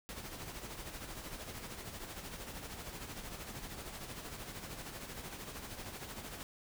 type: noise with tremolo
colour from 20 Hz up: pink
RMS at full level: -44 dBFS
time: 0.09-6.43 s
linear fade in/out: 0 ms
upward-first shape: sine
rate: 13 Hz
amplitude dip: 50%
effects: none